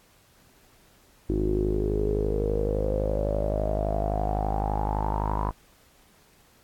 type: tone with low-pass filter sweep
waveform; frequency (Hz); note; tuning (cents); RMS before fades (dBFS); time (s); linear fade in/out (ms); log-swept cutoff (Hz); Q
sawtooth; 51.8; G#1; -4; -26; 1.29-5.51; 5; 340 to 1000; 9.8
effects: pink hiss -59 dBFS RMS until 6.63 s + AAC 64 kbps